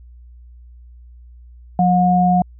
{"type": "tone pair together", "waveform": "sine", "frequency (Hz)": [180.25, 721], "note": ["F#3", "F#5"], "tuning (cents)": [-45, -45], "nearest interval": "2 octaves", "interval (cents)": 2400, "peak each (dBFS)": -14, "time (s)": [1.79, 2.42], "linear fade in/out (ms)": 2, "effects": ["added 60 Hz sine -39 dBFS peak until 2.59 s"]}